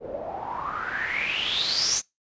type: noise with low-pass filter sweep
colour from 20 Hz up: white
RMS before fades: -28 dBFS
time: 0-2.02 s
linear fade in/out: 50 ms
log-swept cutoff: 480 to 6500 Hz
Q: 9.6
effects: noise-tail reverb RT60 0.2 s tail -24 dB re dry + resampled to 16000 Hz